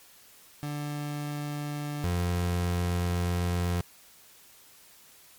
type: tone pair in turn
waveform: 30% pulse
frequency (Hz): 146.83 / 87.94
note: D3 / F2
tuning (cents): 0 / +13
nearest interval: major sixth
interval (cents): 887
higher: first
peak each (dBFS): -29 / -23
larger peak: second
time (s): 0.63-2.04 / 2.04-3.81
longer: second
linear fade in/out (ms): 0
effects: white hiss -55 dBFS RMS until 5.38 s + MP3 96 kbps